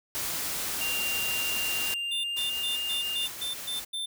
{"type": "noise", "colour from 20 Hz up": "white", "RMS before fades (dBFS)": -32, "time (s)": [0.15, 1.94], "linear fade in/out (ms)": 0}
{"type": "tone with pitch glide", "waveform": "triangle", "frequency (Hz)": [2785, 2812], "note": ["F7", "F7"], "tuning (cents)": [-5, 11], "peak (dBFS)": -28, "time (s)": [0.81, 3.26], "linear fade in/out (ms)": 2, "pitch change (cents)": 16, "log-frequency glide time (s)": [1.69, 2.55]}
{"type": "tone bursts", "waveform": "square", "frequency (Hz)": 3561, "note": "A7", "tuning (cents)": 20, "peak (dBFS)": -31, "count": 8, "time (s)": [2.11, 4.06], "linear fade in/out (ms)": 10, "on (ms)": 130, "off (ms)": 130}
{"type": "noise with tremolo", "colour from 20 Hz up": "white", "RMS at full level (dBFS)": -38, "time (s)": [2.36, 3.85], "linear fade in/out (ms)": 10, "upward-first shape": "triangle", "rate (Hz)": 5.8, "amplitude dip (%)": 30}
{"effects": []}